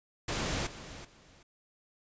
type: noise with echo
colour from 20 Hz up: pink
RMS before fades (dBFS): -33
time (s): 0.28-0.67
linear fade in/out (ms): 5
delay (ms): 380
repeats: 2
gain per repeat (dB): -13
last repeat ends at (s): 1.43
effects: resampled to 16000 Hz